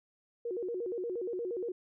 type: tone with vibrato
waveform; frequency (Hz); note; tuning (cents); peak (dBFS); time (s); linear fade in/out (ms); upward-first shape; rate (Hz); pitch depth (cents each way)
sine; 415.3; G#4; 0; -33; 0.45-1.72; 5; square; 8.5; 220
effects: none